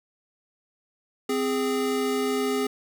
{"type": "tone pair together", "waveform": "square", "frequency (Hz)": [259.9, 412.5], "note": ["C4", "G#4"], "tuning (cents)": [-11, -12], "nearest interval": "minor sixth", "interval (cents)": 799, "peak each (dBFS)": [-28, -26], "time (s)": [1.29, 2.67], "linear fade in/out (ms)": 5, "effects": []}